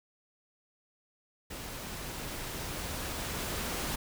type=noise with level ramp; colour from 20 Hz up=pink; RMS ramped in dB=-42 to -34 dBFS; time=1.5-3.96 s; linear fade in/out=10 ms; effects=none